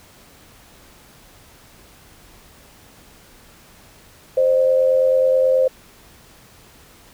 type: tone pair together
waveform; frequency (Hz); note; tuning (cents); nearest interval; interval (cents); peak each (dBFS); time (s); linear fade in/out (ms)
sine; 523.3 / 612.6; C5 / D#5; 0 / -27; minor third; 273; -13 / -22; 4.37-5.68; 5
effects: pink hiss -48 dBFS RMS until 7.13 s